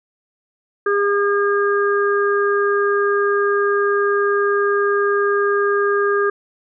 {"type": "harmonic tone", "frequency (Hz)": 405, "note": "G#4", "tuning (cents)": -43, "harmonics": [1, 3, 4], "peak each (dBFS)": [-16, -21, -22], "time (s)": [0.86, 6.3], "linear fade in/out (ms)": 5, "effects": []}